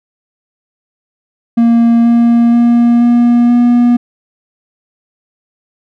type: tone with pitch steps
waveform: triangle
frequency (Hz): 232.9 / 234.9 / 237 / 239 / 241.1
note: A#3 / A#3 / A#3 / A#3 / B3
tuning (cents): -1 / +13 / +29 / +43 / -41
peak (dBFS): -3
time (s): 1.57-3.97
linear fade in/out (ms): 10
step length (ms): 480
effects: none